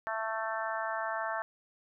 harmonic tone, 221.8 Hz, A3, 14 cents sharp, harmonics 3 / 4 / 5 / 6 / 7 / 8, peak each -37 / -38 / -39 / -40 / -40 / -41 dBFS, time 0.07-1.42 s, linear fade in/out 0 ms, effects none

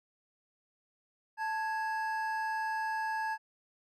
triangle tone pair together, 880 / 1661.2 Hz, A5 / G#6, 0 / 0 cents, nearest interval major seventh, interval 1100 cents, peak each -31 / -35 dBFS, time 1.37-3.38 s, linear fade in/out 50 ms, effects none

